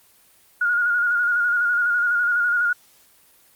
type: tone with vibrato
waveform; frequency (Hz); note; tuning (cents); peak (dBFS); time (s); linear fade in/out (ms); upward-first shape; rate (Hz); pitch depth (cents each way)
sine; 1433; F6; +44; -17; 0.61-2.73; 5; square; 12; 32
effects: white hiss -55 dBFS RMS until 3.55 s + Opus 24 kbps